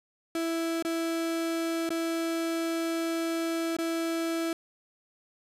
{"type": "tone with dropouts", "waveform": "35% pulse", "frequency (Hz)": 330.3, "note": "E4", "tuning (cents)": 4, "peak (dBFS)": -26, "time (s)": [0.35, 4.53], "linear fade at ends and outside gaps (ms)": 2, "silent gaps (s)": [[0.825, 0.849], [1.892, 1.904], [3.767, 3.786]], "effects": ["resampled to 32000 Hz", "10-bit"]}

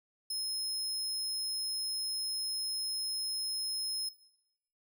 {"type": "tone", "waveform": "sawtooth", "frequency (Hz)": 5160, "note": "E8", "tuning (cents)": -38, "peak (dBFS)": -31, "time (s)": [0.3, 4.09], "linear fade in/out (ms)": 5, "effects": ["noise-tail reverb RT60 0.9 s tail -18 dB re dry"]}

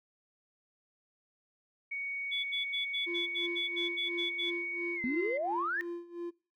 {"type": "tone with pitch glide", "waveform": "sine", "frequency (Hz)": [2235, 2061], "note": ["C#7", "C7"], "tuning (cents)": [14, -27], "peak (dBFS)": -34, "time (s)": [1.91, 5.38], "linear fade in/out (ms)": 10, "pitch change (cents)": -141, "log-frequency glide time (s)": [4.95, 5.01]}
{"type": "tone bursts", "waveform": "sine", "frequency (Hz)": 3438, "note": "A7", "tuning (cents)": -41, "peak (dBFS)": -32, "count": 11, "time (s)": [2.31, 4.51], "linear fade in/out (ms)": 20, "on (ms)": 130, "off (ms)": 77}
{"type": "tone with tremolo", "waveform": "triangle", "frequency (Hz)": 345, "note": "F4", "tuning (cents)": -21, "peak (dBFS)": -33, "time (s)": [3.06, 6.31], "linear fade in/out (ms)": 20, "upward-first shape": "sine", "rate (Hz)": 2.9, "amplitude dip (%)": 85}
{"type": "exponential sweep", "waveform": "sine", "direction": "up", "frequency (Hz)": [231.5, 1864.7], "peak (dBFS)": -30, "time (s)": [5.04, 5.81], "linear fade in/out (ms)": 0}
{"effects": ["noise-tail reverb RT60 0.4 s tail -23 dB re dry", "tanh soft clip ceiling -20 dBFS"]}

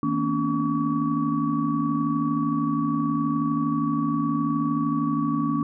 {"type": "tone cluster", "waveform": "sine", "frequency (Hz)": [159.1, 231.1, 250.3, 283.6, 1134], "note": ["D#3", "A#3", "B3", "C#4", "C#6"], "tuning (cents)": [39, -15, 23, 40, 39], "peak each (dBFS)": [-29, -27, -32, -24, -29], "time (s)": [0.03, 5.63], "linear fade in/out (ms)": 2, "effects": ["tanh soft clip ceiling -10 dBFS"]}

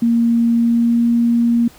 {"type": "tone with pitch glide", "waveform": "sine", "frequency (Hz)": [233.1, 235.1], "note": ["A#3", "A#3"], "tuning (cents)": [0, 15], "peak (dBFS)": -11, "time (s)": [0.02, 1.68], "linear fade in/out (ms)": 5, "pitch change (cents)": 15, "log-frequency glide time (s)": [0.54, 1.05], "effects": ["pink hiss -45 dBFS RMS until 1.78 s"]}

